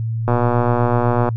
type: click train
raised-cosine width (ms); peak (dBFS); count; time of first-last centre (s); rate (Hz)
1; -4; 123; 0.28-1.288; 121
effects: noise-tail reverb RT60 0.1 s tail -26 dB re dry + added 113 Hz sine -19 dBFS peak until 1.36 s